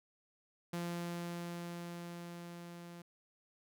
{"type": "tone with level ramp", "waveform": "sawtooth", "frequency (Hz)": 172.5, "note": "F3", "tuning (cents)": -21, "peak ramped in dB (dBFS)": [-33, -45], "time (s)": [0.73, 3.02], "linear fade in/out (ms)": 5, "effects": []}